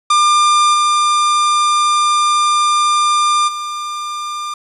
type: tone with level steps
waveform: 45% pulse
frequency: 1198 Hz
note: D6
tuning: 34 cents sharp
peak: -9 / -11 / -21 dBFS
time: 0.1-4.54 s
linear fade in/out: 5 ms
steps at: 0.73 / 3.47 s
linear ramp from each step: 20 ms
effects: resampled to 24000 Hz + 7-bit